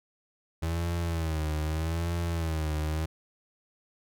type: tone with vibrato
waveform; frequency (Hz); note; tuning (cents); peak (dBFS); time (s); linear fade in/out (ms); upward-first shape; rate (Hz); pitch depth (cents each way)
35% pulse; 81; E2; -30; -26; 0.62-3.06; 10; sine; 0.81; 93
effects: none